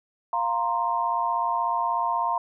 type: chord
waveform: sine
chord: F suspended fourth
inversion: none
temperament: just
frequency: 698.5 / 931.3 / 1047.7 Hz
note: F5 / Bb5 / C6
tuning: 0 / -2 / +2 cents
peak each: -29 / -25 / -27 dBFS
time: 0.33-2.38 s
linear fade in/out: 2 ms
effects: none